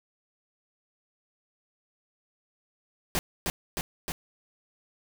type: noise with echo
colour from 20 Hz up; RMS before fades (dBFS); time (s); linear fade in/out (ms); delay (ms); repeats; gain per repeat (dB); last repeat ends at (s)
pink; -27; 3.15-3.19; 0; 310; 3; -2; 4.12
effects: none